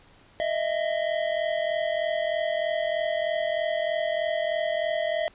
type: tone pair together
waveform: square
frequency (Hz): 622.3 / 665.5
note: D#5 / E5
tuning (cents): 0 / +16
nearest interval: minor second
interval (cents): 116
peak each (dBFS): -28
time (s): 0.4-5.28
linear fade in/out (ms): 0
effects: pink hiss -56 dBFS RMS until 5.34 s + resampled to 8000 Hz